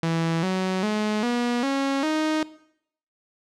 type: tone with pitch steps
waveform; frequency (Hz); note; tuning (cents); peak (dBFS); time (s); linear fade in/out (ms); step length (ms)
sawtooth; 164.81 / 187.14 / 212.5 / 241.3 / 274 / 311.1; E3 / F#3 / G#3 / B3 / C#4 / D#4; 0 / +20 / +40 / -40 / -20 / 0; -18; 0.03-2.43; 2; 400
effects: noise-tail reverb RT60 0.7 s tail -18 dB re dry + low-pass 6000 Hz 12 dB/octave